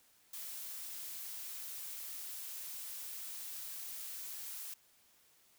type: noise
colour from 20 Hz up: blue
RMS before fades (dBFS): -45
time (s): 0.33-4.74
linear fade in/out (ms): 5
effects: white hiss -68 dBFS RMS until 5.58 s